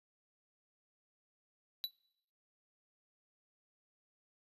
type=tone with exponential decay; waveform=square; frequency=3951 Hz; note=B7; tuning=in tune; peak=-31 dBFS; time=1.84-1.91 s; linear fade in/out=0 ms; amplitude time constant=15 ms; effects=noise-tail reverb RT60 0.8 s tail -25 dB re dry + resampled to 32000 Hz